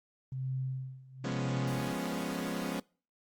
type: tone with tremolo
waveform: sine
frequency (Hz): 131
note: C3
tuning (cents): +2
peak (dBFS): -31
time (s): 0.32-1.93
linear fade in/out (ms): 2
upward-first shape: sine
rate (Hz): 1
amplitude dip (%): 90
type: chord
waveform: sawtooth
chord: C# dominant seventh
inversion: first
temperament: equal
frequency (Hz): 174.61 / 207.7 / 246.9 / 277.2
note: E#3 / G#3 / B3 / C#4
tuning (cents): 0 / 0 / 0 / 0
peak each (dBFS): -35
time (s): 1.24-2.8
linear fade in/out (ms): 5
effects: noise-tail reverb RT60 0.4 s tail -25 dB re dry + Opus 24 kbps